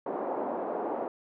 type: band-pass noise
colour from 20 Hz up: white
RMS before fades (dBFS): -33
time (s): 0.06-1.08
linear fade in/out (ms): 2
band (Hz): 270 to 820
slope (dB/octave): 24
effects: none